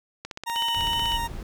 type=click train; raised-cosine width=0.2 ms; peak=-17 dBFS; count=15; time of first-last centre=0.25-1.12 s; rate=16.1 Hz
type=tone; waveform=40% pulse; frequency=930 Hz; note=A#5; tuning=4 cents flat; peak=-26 dBFS; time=0.46-1.28 s; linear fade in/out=20 ms
type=tone with vibrato; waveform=sine; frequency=2979 Hz; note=F#7; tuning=11 cents sharp; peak=-25 dBFS; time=0.55-1.18 s; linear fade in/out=20 ms; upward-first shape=triangle; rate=2.8 Hz; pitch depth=16 cents each way
type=noise; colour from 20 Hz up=brown; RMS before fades=-34 dBFS; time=0.76-1.43 s; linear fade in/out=2 ms
effects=none